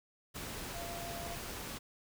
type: tone in noise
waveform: sine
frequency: 686 Hz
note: F5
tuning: 31 cents flat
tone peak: -44 dBFS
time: 0.73-1.36 s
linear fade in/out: 20 ms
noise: pink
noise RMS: -43 dBFS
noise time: 0.34-1.79 s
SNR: -4 dB
effects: none